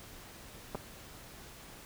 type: clicks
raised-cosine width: 1 ms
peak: -23 dBFS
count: 2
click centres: 0.748 / 0.753 s
effects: pink hiss -51 dBFS RMS until 1.85 s